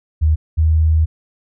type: tone pair in turn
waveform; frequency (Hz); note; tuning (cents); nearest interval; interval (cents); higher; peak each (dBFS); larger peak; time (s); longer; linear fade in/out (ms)
sine; 77.78 / 79.23; D#2 / D#2; 0 / +32; unison; 32; second; -10; neither; 0.21-0.36 / 0.57-1.06; second; 20
effects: none